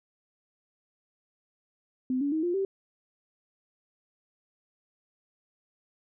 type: tone with pitch steps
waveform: sine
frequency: 256.4 / 284.5 / 315.7 / 350.3 / 388.6 Hz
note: C4 / C#4 / D#4 / F4 / G4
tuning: -35 / +45 / +25 / +5 / -15 cents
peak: -25 dBFS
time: 2.1-2.65 s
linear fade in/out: 2 ms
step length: 110 ms
effects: none